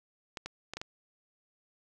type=clicks; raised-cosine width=0.2 ms; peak=-21 dBFS; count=5; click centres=0.372 / 0.46 / 0.736 / 0.77 / 0.815 s; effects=none